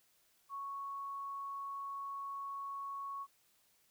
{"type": "tone", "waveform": "sine", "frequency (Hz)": 1108.7, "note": "C#6", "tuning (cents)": 0, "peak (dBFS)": -40, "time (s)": [0.49, 3.27], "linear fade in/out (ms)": 50, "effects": ["white hiss -72 dBFS RMS until 3.9 s"]}